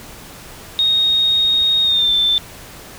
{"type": "tone with pitch glide", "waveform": "sine", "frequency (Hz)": [3729, 3548], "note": ["A#7", "A7"], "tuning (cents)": [0, 14], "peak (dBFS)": -12, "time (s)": [0.79, 2.38], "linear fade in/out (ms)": 0, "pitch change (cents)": -86, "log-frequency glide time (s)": [1.83, 2.12], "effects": ["pink hiss -37 dBFS RMS until 2.98 s"]}